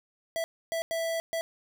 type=tone bursts at uneven times; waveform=square; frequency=659.3 Hz; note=E5; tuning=in tune; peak=-29 dBFS; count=4; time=0.36-0.44 / 0.72-0.82 / 0.91-1.2 / 1.33-1.41 s; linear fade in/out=0 ms; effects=none